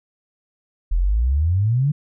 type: exponential sweep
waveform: sine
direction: up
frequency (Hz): 38.98 to 152.4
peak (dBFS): -15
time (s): 0.91-1.92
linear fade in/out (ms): 10
effects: none